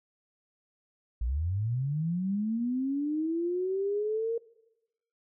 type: linear sweep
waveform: sine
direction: up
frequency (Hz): 52.9 to 466.2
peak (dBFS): -27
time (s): 1.21-4.38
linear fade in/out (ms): 5
effects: noise-tail reverb RT60 1.0 s tail -22 dB re dry